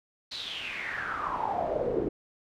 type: noise with band-pass filter sweep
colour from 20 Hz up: brown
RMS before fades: -32 dBFS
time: 0.31-2.09 s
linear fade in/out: 10 ms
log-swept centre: 4300 to 360 Hz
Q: 7.1
effects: none